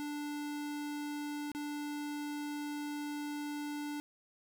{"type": "tone with dropouts", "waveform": "square", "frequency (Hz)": 293.7, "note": "D4", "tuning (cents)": 0, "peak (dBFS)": -38, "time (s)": [0, 4], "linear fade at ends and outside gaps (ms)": 0, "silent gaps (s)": [1.517, 1.549], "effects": []}